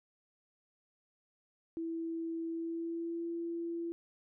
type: tone with pitch glide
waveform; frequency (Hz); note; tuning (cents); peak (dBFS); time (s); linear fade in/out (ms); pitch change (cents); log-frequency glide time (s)
sine; 329.6 to 337.5; E4 to E4; 0 to +41; -35; 1.77-3.92; 0; +41; 2.48-3.26
effects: none